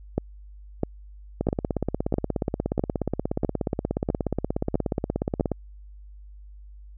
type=two click trains; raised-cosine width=2 ms; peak=-11 / -9 dBFS; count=70 / 9; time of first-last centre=1.41-5.517 / 0.18-5.409 s; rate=16.8 / 1.53 Hz; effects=added 50 Hz sine -42 dBFS peak until 6.97 s